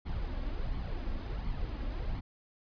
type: noise with flanger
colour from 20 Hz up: brown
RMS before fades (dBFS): -35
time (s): 0.05-2.21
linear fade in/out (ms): 20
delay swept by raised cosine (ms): 0.91 to 3.71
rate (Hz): 1.4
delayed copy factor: +0.5
effects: resampled to 11025 Hz